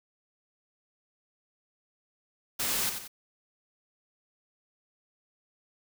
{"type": "noise with echo", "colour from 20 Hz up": "white", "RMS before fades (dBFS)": -30, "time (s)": [2.59, 2.9], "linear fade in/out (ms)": 10, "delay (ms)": 90, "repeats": 2, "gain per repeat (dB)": -7, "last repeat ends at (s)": 3.08, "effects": []}